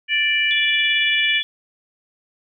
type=harmonic tone; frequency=587.3 Hz; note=D5; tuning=in tune; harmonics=3 / 4 / 5; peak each=-22 / -19 / -21 dBFS; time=0.08-1.43 s; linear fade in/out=50 ms
type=tone with tremolo; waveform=sine; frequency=3427 Hz; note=A7; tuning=46 cents flat; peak=-21 dBFS; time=0.51-1.43 s; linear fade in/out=0 ms; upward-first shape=triangle; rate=18 Hz; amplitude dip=75%
effects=none